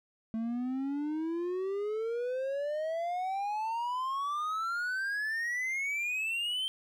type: exponential sweep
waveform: triangle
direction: up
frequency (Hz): 220.8 to 3140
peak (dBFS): -29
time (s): 0.34-6.68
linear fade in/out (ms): 0
effects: none